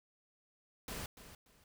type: noise with echo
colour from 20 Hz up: pink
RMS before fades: -43 dBFS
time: 0.88-1.06 s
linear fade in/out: 2 ms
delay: 290 ms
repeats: 2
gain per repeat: -12 dB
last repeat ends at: 1.64 s
effects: none